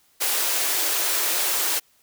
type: high-pass noise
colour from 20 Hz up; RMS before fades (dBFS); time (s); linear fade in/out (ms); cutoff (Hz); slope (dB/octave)
white; -23; 0.2-1.8; 20; 300; 96
effects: white hiss -61 dBFS RMS until 2.02 s